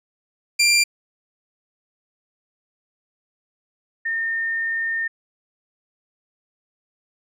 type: tone pair in turn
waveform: 20% pulse / sine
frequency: 2377 / 1820.4 Hz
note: D7 / A#6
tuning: +20 / -42 cents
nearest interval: perfect fourth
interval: 462 cents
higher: first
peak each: -9 / -21 dBFS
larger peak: first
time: 0.59-0.84 / 4.05-5.08 s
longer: second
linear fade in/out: 10 ms
effects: resampled to 32000 Hz